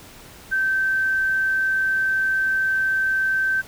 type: tone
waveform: sine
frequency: 1551 Hz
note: G6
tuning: 19 cents flat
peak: -18 dBFS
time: 0.51-3.62 s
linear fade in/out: 20 ms
effects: pink hiss -44 dBFS RMS until 3.67 s